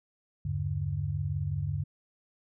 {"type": "tone cluster", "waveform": "sine", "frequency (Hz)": [79.8, 98.3, 144.1], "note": ["D#2", "G2", "D3"], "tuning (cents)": [44, 5, -33], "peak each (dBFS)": [-37, -32, -32], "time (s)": [0.45, 1.84], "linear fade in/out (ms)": 5, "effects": []}